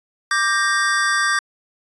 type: chord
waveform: square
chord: G minor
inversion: second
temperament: equal with one note detuned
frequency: 1174.7 / 1583.5 / 1864.7 Hz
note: D6 / G6 / Bb6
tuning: 0 / +17 / 0 cents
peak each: -22 / -20 / -23 dBFS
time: 0.31-1.39 s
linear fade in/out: 2 ms
effects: resampled to 22050 Hz